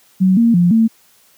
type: tone with pitch steps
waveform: sine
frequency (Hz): 187.2 / 232.1 / 174.9 / 224.8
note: F#3 / A#3 / F3 / A3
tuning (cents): +20 / -7 / +3 / +37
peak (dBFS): -8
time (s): 0.2-0.88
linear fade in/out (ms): 20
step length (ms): 170
effects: white hiss -52 dBFS RMS until 1.37 s + high-pass 100 Hz 12 dB/octave